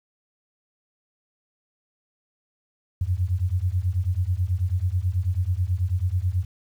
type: beating tone pair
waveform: sine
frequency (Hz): 86.4 / 95.6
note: F2 / G2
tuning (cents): -18 / -43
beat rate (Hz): 9.2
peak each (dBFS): -24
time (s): 3.01-6.45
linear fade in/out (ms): 5
effects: 9-bit